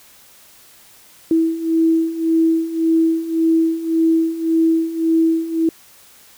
sine beating tone pair, 324.9 / 326.7 Hz, E4 / E4, -25 / -15 cents, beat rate 1.8 Hz, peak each -19 / -15 dBFS, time 1.31-5.69 s, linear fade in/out 2 ms, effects white hiss -47 dBFS RMS until 6.37 s

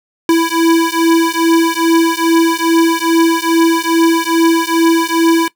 square beating tone pair, 329.6 / 332 Hz, E4 / E4, 0 / +12 cents, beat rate 2.4 Hz, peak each -13 dBFS, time 0.29-5.48 s, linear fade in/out 2 ms, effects noise-tail reverb RT60 0.1 s tail -19 dB re dry

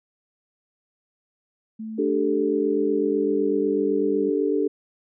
sine tone with pitch glide, 220 to 202.9 Hz, A3 to G#3, 0 to -40 cents, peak -30 dBFS, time 1.79-4.3 s, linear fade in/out 10 ms, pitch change -140 cents, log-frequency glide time 2.23-3.65 s
sine chord, D suspended fourth, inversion none, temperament equal, 293.7 / 392 / 440 Hz, D4 / G4 / A4, 0 / 0 / 0 cents, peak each -24 dBFS, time 1.98-4.68 s, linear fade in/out 10 ms
effects none

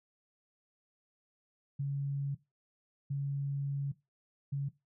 sine tone bursts at uneven times, 140 Hz, C#3, 18 cents sharp, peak -31 dBFS, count 3, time 1.79-2.35 / 3.1-3.92 / 4.52-4.69 s, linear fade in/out 10 ms, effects noise-tail reverb RT60 0.2 s tail -17 dB re dry

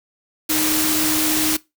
sine tone in noise, 310 Hz, D#4, 6 cents flat, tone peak -22 dBFS, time 0.49-1.57 s, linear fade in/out 10 ms, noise white, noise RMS -20 dBFS, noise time 0.49-1.57 s, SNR -5 dB, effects noise-tail reverb RT60 0.2 s tail -20 dB re dry

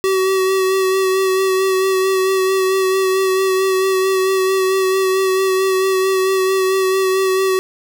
square tone with vibrato, 380 Hz, F#4, 46 cents sharp, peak -14 dBFS, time 0.04-7.59 s, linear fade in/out 0 ms, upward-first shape sine, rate 4.5 Hz, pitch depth 21 cents each way, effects none

